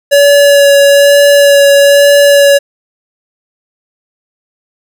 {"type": "tone with vibrato", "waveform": "square", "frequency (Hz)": 567, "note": "C#5", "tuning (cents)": 39, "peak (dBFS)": -3, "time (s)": [0.11, 2.59], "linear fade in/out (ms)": 20, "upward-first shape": "sine", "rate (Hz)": 1.1, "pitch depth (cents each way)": 12, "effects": []}